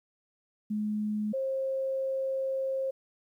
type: tone pair in turn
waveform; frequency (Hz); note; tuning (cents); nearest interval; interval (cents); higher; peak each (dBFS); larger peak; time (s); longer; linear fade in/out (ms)
sine; 211.6 / 533.2; G#3 / C5; +33 / +33; octave + major third; 1600; second; -28; neither; 0.7-1.33 / 1.33-2.91; second; 10
effects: 11-bit